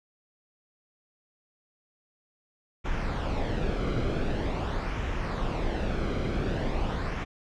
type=noise with flanger; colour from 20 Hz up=brown; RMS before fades=-29 dBFS; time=2.84-7.25 s; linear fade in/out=20 ms; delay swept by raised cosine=0.22 to 1.13 ms; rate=0.45 Hz; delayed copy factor=-0.5; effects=low-pass 4000 Hz 12 dB/octave